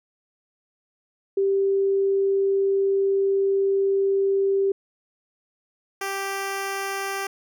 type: tone pair in turn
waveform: sine / 10% pulse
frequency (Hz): 392 / 392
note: G4 / G4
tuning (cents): 0 / 0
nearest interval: unison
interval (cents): 0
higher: neither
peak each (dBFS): -18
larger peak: neither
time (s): 1.37-4.72 / 6.01-7.27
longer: first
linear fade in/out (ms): 5
effects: none